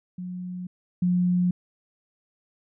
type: tone pair in turn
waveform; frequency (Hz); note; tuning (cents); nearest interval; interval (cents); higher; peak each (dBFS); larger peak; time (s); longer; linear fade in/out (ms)
sine; 180.7 / 178.93; F#3 / F3; -41 / +42; unison; 17; first; -31 / -19; second; 0.18-0.67 / 1.02-1.51; neither; 5
effects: none